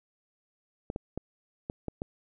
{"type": "clicks", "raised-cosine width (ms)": 2, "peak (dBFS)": -20, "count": 6, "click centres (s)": [0.901, 0.961, 1.176, 1.699, 1.883, 2.019], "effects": []}